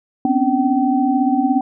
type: tone cluster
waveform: sine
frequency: 250.5 / 267.2 / 284.6 / 767 Hz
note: B3 / C4 / C#4 / G5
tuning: +25 / +36 / +46 / -38 cents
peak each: -19 dBFS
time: 0.25-1.61 s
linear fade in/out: 2 ms
effects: none